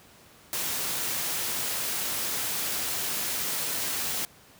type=noise; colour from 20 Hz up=white; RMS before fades=-30 dBFS; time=0.53-4.25 s; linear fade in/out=0 ms; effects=pink hiss -54 dBFS RMS until 4.59 s + high-pass 80 Hz 12 dB/octave